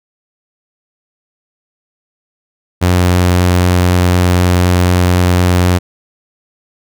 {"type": "tone", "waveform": "sawtooth", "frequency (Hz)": 89.6, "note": "F2", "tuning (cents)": 45, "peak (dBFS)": -4, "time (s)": [2.81, 5.79], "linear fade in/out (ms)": 20, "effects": []}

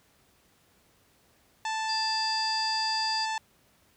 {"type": "harmonic tone", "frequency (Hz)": 880, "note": "A5", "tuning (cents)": 0, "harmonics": [1, 2, 3, 4, 5, 6, 7, 8, 9], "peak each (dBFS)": [-30, -36, -40, -42, -44, -46, -47, -48, -49], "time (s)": [1.65, 3.38], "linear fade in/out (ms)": 2}
{"type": "tone", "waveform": "sine", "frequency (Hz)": 4763, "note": "D8", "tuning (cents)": 24, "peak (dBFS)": -29, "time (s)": [1.88, 3.26], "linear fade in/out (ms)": 20}
{"effects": ["pink hiss -64 dBFS RMS until 3.96 s", "high-pass 60 Hz 12 dB/octave"]}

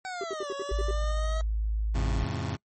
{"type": "linear two-way sweep", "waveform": "25% pulse", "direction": "down then up", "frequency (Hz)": [763, 554.4, 641], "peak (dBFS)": -30, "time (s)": [0.05, 1.41], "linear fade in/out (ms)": 0, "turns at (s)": 0.52}
{"type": "tone bursts", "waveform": "triangle", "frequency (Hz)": 392, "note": "G4", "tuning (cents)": 0, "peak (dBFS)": -28, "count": 8, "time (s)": [0.21, 0.91], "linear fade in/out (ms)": 2, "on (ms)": 28, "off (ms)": 68}
{"type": "tone", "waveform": "sine", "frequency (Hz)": 53.5, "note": "A1", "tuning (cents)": -48, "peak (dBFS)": -25, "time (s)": [0.71, 2.25], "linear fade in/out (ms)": 10}
{"type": "chord", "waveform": "sawtooth", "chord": "F augmented", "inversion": "none", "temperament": "just", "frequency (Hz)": [87.31, 109.13, 136.42], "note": ["F2", "A2", "C#3"], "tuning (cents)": [0, -14, -27], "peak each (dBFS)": -30, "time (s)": [1.94, 2.57], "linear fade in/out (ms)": 20}
{"effects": ["noise-tail reverb RT60 0.1 s tail -25 dB re dry", "MP3 32 kbps"]}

